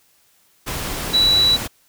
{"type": "tone in noise", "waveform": "sine", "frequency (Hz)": 3934, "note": "B7", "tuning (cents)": -7, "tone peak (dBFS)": -12, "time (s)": [1.13, 1.57], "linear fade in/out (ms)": 20, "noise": "pink", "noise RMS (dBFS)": -26, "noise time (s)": [0.66, 1.68], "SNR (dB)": 11, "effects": ["white hiss -58 dBFS RMS until 1.88 s"]}